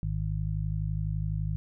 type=harmonic tone; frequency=51.91 Hz; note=G#1; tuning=in tune; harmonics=1 / 2 / 3; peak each=-32 / -32 / -32 dBFS; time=0.03-1.56 s; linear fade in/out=0 ms; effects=none